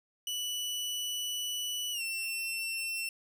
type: tone with pitch glide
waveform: sawtooth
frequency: 2960 to 2699 Hz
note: F#7 to E7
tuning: 0 to +40 cents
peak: -30 dBFS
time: 0.27-3.09 s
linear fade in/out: 2 ms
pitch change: -160 cents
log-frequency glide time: 1.92-2.02 s
effects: none